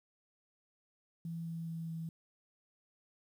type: tone with pitch steps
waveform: sine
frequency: 166.3 / 165.34 / 164.39 / 163.44 Hz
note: E3 / E3 / E3 / E3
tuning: +16 / +6 / -4 / -14 cents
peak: -38 dBFS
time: 1.25-2.09 s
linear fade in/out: 2 ms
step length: 210 ms
effects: 11-bit